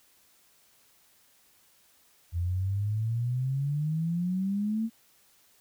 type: exponential sweep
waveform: sine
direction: up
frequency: 84 to 229.4 Hz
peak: -26 dBFS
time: 2.32-4.9 s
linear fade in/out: 50 ms
effects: white hiss -63 dBFS RMS until 5.6 s